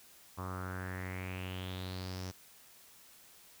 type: tone with low-pass filter sweep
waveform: sawtooth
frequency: 92.5 Hz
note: F#2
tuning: in tune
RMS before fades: -41 dBFS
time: 0.37-2.32 s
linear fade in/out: 20 ms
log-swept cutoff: 1100 to 5900 Hz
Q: 5.5
effects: white hiss -59 dBFS RMS until 3.6 s